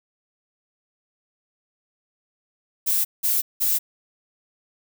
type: noise bursts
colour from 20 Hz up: violet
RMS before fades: -21 dBFS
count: 3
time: 2.86-3.79 s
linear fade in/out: 20 ms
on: 190 ms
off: 180 ms
effects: none